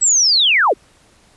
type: linear sweep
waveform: sine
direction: down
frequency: 7940 to 272.6 Hz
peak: -10 dBFS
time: 0.01-0.74 s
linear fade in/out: 20 ms
effects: pink hiss -52 dBFS RMS until 1.36 s + resampled to 24000 Hz